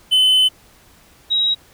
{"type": "tone pair in turn", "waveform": ["triangle", "sine"], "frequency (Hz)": [3035, 3829], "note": ["F#7", "A#7"], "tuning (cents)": [43, 46], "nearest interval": "major third", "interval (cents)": 403, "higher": "second", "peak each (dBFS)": [-9, -14], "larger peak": "first", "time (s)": [[0.11, 0.49], [1.3, 1.55]], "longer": "first", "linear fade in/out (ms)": 20, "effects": ["pink hiss -50 dBFS RMS until 1.73 s"]}